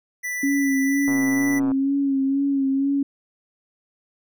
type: tone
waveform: square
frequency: 1978 Hz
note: B6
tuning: 2 cents sharp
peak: -26 dBFS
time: 0.23-1.6 s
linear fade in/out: 20 ms
type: tone with vibrato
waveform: sine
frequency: 274.5 Hz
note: C#4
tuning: 17 cents flat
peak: -18 dBFS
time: 0.43-3.03 s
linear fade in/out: 5 ms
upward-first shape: sine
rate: 2.1 Hz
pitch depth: 36 cents each way
type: click train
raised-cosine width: 1 ms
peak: -20 dBFS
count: 80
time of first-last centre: 1.08-1.717 s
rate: 124 Hz
effects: none